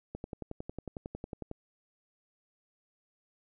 click train, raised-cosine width 2 ms, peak -25 dBFS, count 16, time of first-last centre 0.15-1.514 s, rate 11 Hz, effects none

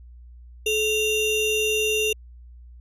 square ring-modulated tone, 1600 Hz, G6, 35 cents sharp, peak -18 dBFS, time 0.66-2.13 s, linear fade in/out 5 ms, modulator 1170 Hz, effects added 60 Hz sine -42 dBFS peak until 2.8 s + resampled to 32000 Hz

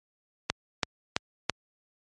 click train, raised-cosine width 0.2 ms, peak -6 dBFS, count 4, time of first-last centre 0.5-1.497 s, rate 3.01 Hz, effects high-pass 60 Hz 12 dB/octave + MP3 48 kbps

